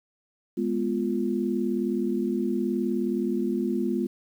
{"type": "chord", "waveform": "sine", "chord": "F diminished", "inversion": "first", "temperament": "equal", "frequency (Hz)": [207.7, 246.9, 349.2], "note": ["Ab3", "Cb4", "F4"], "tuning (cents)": [0, 0, 0], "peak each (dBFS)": -28, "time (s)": [0.57, 4.07], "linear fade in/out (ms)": 10, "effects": ["9-bit"]}